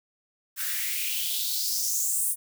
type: noise with high-pass filter sweep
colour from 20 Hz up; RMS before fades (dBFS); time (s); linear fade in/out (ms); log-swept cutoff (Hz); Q
blue; -28; 0.56-2.36; 50; 1500 to 9800; 4.1
effects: none